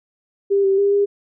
sine tone with pitch steps, 397.8 / 388.6 / 401.1 / 404.1 Hz, G4 / G4 / G4 / G#4, +25 / -15 / +40 / -47 cents, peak -13 dBFS, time 0.5-1.06 s, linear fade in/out 20 ms, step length 140 ms, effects none

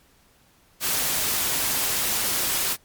white noise, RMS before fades -24 dBFS, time 0.8-2.77 s, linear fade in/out 50 ms, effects pink hiss -59 dBFS RMS until 2.84 s + MP3 96 kbps

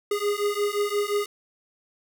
square beating tone pair, 408.2 / 413.9 Hz, G#4 / G#4, -30 / -6 cents, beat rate 5.7 Hz, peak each -27 dBFS, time 0.11-1.26 s, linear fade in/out 5 ms, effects none

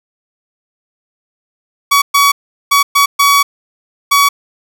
sawtooth tone bursts at uneven times, 1131 Hz, C#6, 34 cents sharp, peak -3 dBFS, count 6, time 1.91-2.02 / 2.14-2.32 / 2.71-2.83 / 2.95-3.06 / 3.19-3.43 / 4.11-4.29 s, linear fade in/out 10 ms, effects none

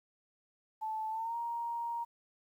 sine tone with pitch glide, 874 to 936.7 Hz, A5 to A#5, -12 to +8 cents, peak -34 dBFS, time 0.81-2.05 s, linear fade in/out 20 ms, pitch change +120 cents, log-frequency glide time 1.1-1.36 s, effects 11-bit

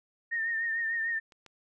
sine tone with vibrato, 1827 Hz, A#6, 35 cents flat, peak -28 dBFS, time 0.31-1.2 s, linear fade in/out 20 ms, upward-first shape triangle, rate 6.7 Hz, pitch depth 52 cents each way
clicks, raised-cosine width 0.2 ms, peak -38 / -33 dBFS, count 2, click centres 1.322 / 1.463 s
effects none

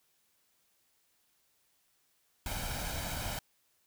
pink noise with comb filter, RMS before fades -37 dBFS, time 2.46-3.39 s, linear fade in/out 2 ms, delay 1.3 ms, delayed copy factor +0.6, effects white hiss -73 dBFS RMS until 3.86 s

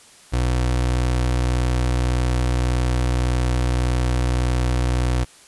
30% pulse tone, 61.74 Hz, B1, in tune, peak -15 dBFS, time 0.32-5.25 s, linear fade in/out 20 ms, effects white hiss -48 dBFS RMS until 5.47 s + resampled to 24000 Hz

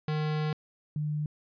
square / sine tone pair in turn, 153.2 / 150.39 Hz, D#3 / D3, -27 / +41 cents, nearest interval unison, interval 32 cents, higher first, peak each -28 dBFS, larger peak neither, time 0.08-0.53 / 0.96-1.26 s, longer first, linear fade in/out 2 ms, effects resampled to 11025 Hz

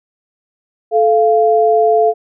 sine tone pair together, 436.2 / 692.4 Hz, A4 / F5, -15 / -15 cents, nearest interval minor sixth, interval 800 cents, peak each -11 dBFS, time 0.91-2.14 s, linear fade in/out 50 ms, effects none

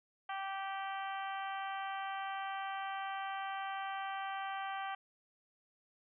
harmonic tone, 389.3 Hz, G4, 12 cents flat, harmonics 2 / 3 / 4 / 5 / 6 / 7 / 8, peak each -40 / -44 / -46 / -50 / -53 / -55 / -52 dBFS, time 0.29-4.95 s, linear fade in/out 5 ms, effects none

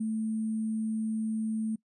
sine tone with sample-and-hold, 220 Hz, A3, in tune, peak -28 dBFS, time 0-1.76 s, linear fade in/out 10 ms, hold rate 8820 Hz, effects noise-tail reverb RT60 0.1 s tail -22 dB re dry + resampled to 24000 Hz

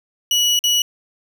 30% pulse tone with dropouts, 2925 Hz, F#7, 21 cents flat, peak -11 dBFS, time 0.31-0.82 s, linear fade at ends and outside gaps 2 ms, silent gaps 0.591-0.639 s, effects none

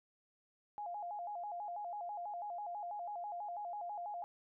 sine tone with vibrato, 762 Hz, G5, 49 cents flat, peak -40 dBFS, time 0.78-4.24 s, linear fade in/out 0 ms, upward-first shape square, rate 6.1 Hz, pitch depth 150 cents each way, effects none

